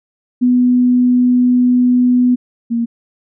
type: tone pair in turn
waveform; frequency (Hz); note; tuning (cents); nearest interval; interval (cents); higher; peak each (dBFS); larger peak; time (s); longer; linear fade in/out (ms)
sine; 248 / 233.4; B3 / A#3; +7 / +2; minor second; 105; first; -8 / -13; first; 0.41-2.36 / 2.7-2.86; first; 20
effects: none